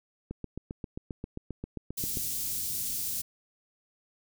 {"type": "click train", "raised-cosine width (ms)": 3, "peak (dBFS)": -23, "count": 15, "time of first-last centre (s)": [0.31, 2.172], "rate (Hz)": 7.52}
{"type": "band-stop noise", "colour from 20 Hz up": "white", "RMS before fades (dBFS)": -33, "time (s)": [1.97, 3.22], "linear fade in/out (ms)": 10, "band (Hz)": [200, 5600], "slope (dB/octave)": 12}
{"effects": []}